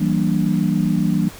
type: chord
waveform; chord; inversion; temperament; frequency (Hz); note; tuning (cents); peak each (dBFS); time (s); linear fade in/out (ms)
sine; E half-diminished seventh; none; equal with one note detuned; 164.81 / 192.3 / 233.1 / 293.7; E3 / G3 / Bb3 / D4; 0 / -33 / 0 / 0; -20 / -19 / -22 / -24; 0-1.29; 10
effects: pink hiss -39 dBFS RMS until 1.39 s